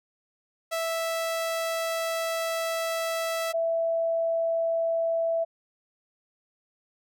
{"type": "tone pair in turn", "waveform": ["sawtooth", "sine"], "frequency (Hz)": [658, 661.8], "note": ["E5", "E5"], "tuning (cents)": [-3, 7], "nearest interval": "unison", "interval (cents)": 10, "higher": "second", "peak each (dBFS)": -23, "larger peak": "neither", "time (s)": [[0.71, 3.53], [3.53, 5.45]], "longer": "first", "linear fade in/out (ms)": 20, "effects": []}